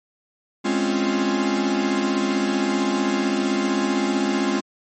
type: chord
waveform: 45% pulse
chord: Db major seventh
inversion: second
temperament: equal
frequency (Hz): 207.7 / 261.6 / 277.2 / 349.2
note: Ab3 / C4 / Db4 / F4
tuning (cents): 0 / 0 / 0 / 0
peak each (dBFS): -25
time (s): 0.64-4.61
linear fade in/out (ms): 20
effects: MP3 32 kbps